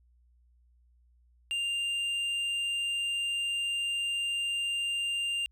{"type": "tone with hard clipping", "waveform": "sine", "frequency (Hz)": 2794, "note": "F7", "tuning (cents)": 0, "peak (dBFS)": -30, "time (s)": [1.51, 5.46], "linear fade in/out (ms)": 0, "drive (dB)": 5, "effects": ["added 60 Hz sine -61 dBFS peak until 5.51 s"]}